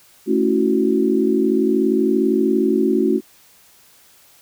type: chord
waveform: sine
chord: F# minor seventh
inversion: first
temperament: equal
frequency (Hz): 220 / 277.2 / 329.6 / 370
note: A3 / C#4 / E4 / F#4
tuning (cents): 0 / 0 / 0 / 0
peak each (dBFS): -20 / -20 / -21 / -18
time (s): 0.26-3.21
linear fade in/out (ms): 50
effects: white hiss -51 dBFS RMS until 4.41 s